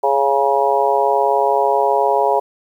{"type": "harmonic tone with a mistuned harmonic", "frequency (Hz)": 138.8, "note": "C#3", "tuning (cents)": 3, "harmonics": [3, 4, 5, 6, 7], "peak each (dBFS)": [-19, -19, -19, -19, -19], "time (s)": [0.03, 2.4], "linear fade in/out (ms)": 10, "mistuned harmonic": 7, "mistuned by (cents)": -21, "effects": ["8-bit"]}